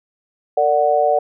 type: chord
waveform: sine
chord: Bb augmented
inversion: none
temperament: equal with one note detuned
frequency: 455.3 / 587.3 / 740 Hz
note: Bb4 / D5 / F#5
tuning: -41 / 0 / 0 cents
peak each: -20 / -16 / -16 dBFS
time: 0.57-1.19 s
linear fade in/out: 5 ms
effects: none